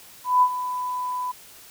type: tone with ADSR envelope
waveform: sine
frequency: 998 Hz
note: B5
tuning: 18 cents sharp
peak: -12 dBFS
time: 0.24-1.32 s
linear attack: 180 ms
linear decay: 64 ms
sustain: -13 dB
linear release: 12 ms
effects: white hiss -47 dBFS RMS until 1.7 s